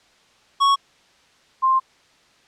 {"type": "tone pair in turn", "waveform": ["square", "sine"], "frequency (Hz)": [1108.7, 1052.4], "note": ["C#6", "C6"], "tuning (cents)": [0, 10], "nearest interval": "minor second", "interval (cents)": 90, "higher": "first", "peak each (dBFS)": -14, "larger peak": "neither", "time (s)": [[0.6, 0.76], [1.62, 1.8]], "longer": "second", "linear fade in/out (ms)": 20, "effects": ["white hiss -56 dBFS RMS until 2.47 s", "low-pass 5000 Hz 12 dB/octave"]}